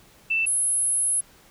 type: tone pair in turn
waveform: sine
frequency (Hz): 2663 / 10618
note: E7 / E9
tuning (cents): +17 / +11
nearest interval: 2 octaves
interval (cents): 2394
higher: second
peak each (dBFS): -20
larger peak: neither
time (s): 0.3-0.46 / 0.46-1.21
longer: second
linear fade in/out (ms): 10
effects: pink hiss -54 dBFS RMS until 1.5 s